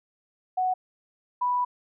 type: tone pair in turn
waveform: sine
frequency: 741 / 986 Hz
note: F#5 / B5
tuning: +2 / -3 cents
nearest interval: perfect fourth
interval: 495 cents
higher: second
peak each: -22 dBFS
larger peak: neither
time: 0.57-0.74 / 1.41-1.65 s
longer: second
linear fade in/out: 10 ms
effects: none